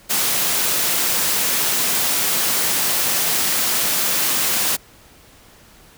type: high-pass noise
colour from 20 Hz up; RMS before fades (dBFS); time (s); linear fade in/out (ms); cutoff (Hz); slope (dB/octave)
white; -19; 0.09-4.77; 20; 120; 24
effects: pink hiss -48 dBFS RMS until 5.97 s